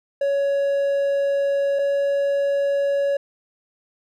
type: tone pair in turn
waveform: triangle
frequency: 559 / 561.1 Hz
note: C#5 / C#5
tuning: +14 / +21 cents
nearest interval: unison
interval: 7 cents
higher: second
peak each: -16 dBFS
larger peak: neither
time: 0.21-1.79 / 1.79-3.17 s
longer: first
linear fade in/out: 5 ms
effects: none